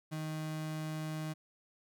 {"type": "tone", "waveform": "35% pulse", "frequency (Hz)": 156.1, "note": "D#3", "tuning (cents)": 6, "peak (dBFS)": -35, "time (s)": [0.11, 1.34], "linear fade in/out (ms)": 20, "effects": []}